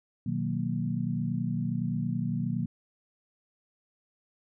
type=chord; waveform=sine; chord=B major seventh; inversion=none; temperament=equal; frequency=123.47 / 155.56 / 185 / 233.1 Hz; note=B2 / D#3 / F#3 / A#3; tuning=0 / 0 / 0 / 0 cents; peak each=-33 dBFS; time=0.26-2.66 s; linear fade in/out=5 ms; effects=none